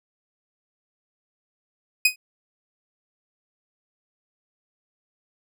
sawtooth tone with exponential decay, 2503 Hz, D#7, 10 cents sharp, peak -8 dBFS, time 2.05-2.16 s, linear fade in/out 5 ms, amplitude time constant 23 ms, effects none

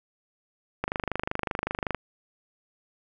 click train, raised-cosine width 0.5 ms, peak -12 dBFS, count 29, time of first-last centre 0.84-1.947 s, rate 25.3 Hz, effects none

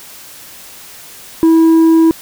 sine tone with tanh clipping, 325.7 Hz, E4, 21 cents flat, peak -6 dBFS, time 1.43-2.11 s, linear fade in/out 0 ms, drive 4 dB, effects white hiss -35 dBFS RMS until 2.21 s

